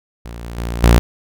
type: tone with level steps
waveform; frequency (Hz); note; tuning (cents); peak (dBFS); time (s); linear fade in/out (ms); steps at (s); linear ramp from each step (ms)
sawtooth; 58.27; A#1; 0; -25 / -23 / -17 / -3; 0.25-0.99; 0; 0.43 / 0.58 / 0.83; 2
effects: none